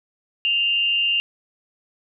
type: tone with amplitude modulation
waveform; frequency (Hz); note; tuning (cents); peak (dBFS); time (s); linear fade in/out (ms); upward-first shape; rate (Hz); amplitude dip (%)
sine; 2794; F7; 0; -15; 0.45-1.2; 0; sine; 219; 50
effects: none